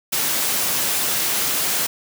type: high-pass noise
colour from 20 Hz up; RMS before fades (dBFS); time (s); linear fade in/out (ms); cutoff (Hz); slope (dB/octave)
white; -21; 0.12-1.87; 10; 100; 24
effects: none